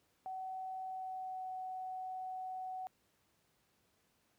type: tone with pitch glide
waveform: sine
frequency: 754 to 747.1 Hz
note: F#5 to F#5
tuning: +32 to +17 cents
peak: -40 dBFS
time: 0.26-2.87 s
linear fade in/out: 0 ms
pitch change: -15 cents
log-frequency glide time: 0.85-1.52 s
effects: pink hiss -75 dBFS RMS until 4.38 s + high-pass 80 Hz 12 dB/octave